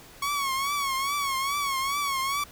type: tone with vibrato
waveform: sawtooth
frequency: 1108.7 Hz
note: C#6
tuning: in tune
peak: -22 dBFS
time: 0.22-2.44 s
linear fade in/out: 5 ms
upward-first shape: triangle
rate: 2.4 Hz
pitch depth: 92 cents each way
effects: pink hiss -49 dBFS RMS until 2.51 s